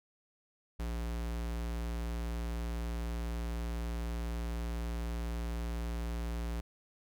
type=tone; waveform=square; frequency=58 Hz; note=A#1; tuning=8 cents flat; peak=-35 dBFS; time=0.79-6.61 s; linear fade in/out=10 ms; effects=none